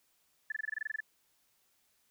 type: tone bursts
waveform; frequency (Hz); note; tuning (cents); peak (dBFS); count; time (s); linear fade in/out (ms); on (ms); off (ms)
sine; 1743; A6; -17; -32; 12; 0.5-1.005; 5; 21; 23
effects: white hiss -73 dBFS RMS until 2.1 s